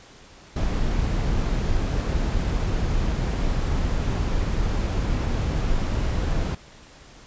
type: noise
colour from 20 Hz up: brown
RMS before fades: -23 dBFS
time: 0.56-6.55 s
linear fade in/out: 5 ms
effects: pink hiss -48 dBFS RMS until 7.26 s + resampled to 16000 Hz